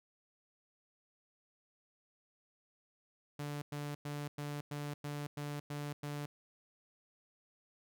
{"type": "tone bursts", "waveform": "sawtooth", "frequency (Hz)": 146, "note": "D3", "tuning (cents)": -10, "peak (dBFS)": -35, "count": 9, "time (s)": [3.39, 6.26], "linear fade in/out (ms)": 5, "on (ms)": 230, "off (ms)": 100, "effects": []}